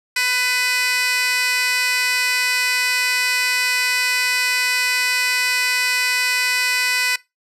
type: tone with high-pass filter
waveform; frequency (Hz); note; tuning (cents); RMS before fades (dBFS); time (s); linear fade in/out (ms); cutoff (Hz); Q
15% pulse; 499.7; B4; +20; -19; 0.16-7.16; 5; 2400; 1.6
effects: noise-tail reverb RT60 0.2 s tail -20 dB re dry + low-pass 12000 Hz 12 dB/octave